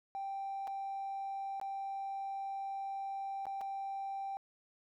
triangle tone with dropouts, 784 Hz, G5, in tune, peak -34 dBFS, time 0.15-4.37 s, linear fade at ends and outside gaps 0 ms, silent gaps 0.672-0.677 / 1.599-1.614 / 3.455-3.467 / 3.61-3.614 s, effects tanh soft clip ceiling -34 dBFS

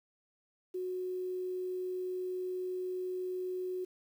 sine tone with quantisation, 367.1 Hz, F#4, 14 cents flat, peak -34 dBFS, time 0.74-3.85 s, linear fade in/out 10 ms, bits 10, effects none

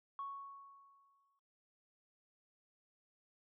sine tone with exponential decay, 1108.7 Hz, C#6, in tune, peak -39 dBFS, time 0.19-1.39 s, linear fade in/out 1 ms, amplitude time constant 260 ms, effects noise-tail reverb RT60 0.2 s tail -19 dB re dry + tanh soft clip ceiling -35 dBFS

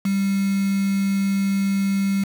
sine tone with quantisation, 196.3 Hz, G3, 3 cents sharp, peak -18 dBFS, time 0.05-2.24 s, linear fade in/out 5 ms, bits 5, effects none

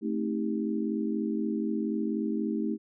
sine chord, A half-diminished seventh, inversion none, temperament just, 220 / 264 / 316.8 / 396 Hz, A3 / C4 / Eb4 / G4, 0 / +16 / +31 / +18 cents, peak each -30 / -36 / -32 / -36 dBFS, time 0.01-2.78 s, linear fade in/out 50 ms, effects none

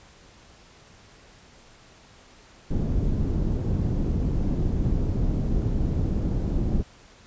pink low-pass noise, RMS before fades -24 dBFS, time 2.7-6.83 s, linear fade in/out 20 ms, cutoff 250 Hz, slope 12 dB/octave, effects pink hiss -52 dBFS RMS until 7.26 s + resampled to 16000 Hz

